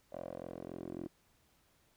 10% pulse tone with band-pass filter sweep, 43.65 Hz, F1, in tune, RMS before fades -45 dBFS, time 0.12-1.08 s, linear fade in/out 10 ms, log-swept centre 580 to 340 Hz, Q 4.5, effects pink hiss -71 dBFS RMS until 1.96 s

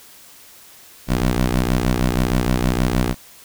15% pulse ring-modulated tone, 61.8 Hz, B1, 2 cents sharp, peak -7 dBFS, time 1.07-3.15 s, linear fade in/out 50 ms, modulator 95.9 Hz, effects white hiss -45 dBFS RMS until 3.44 s

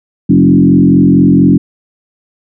sine tone with frequency modulation, 230 Hz, A#3, 23 cents flat, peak -3 dBFS, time 0.29-1.58 s, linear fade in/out 10 ms, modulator 44.3 Hz, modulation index 1.9, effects none

